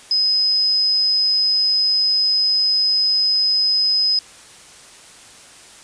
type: tone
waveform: sine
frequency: 5050 Hz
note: D#8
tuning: 25 cents sharp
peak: -14 dBFS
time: 0.11-4.19 s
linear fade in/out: 2 ms
effects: white hiss -43 dBFS RMS until 5.83 s + resampled to 22050 Hz